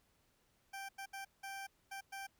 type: tone bursts at uneven times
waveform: 20% pulse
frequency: 784 Hz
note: G5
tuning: in tune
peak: -39 dBFS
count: 6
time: 0.73-0.89 / 0.98-1.06 / 1.13-1.25 / 1.43-1.67 / 1.91-2.01 / 2.12-2.27 s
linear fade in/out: 10 ms
effects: pink hiss -75 dBFS RMS until 2.39 s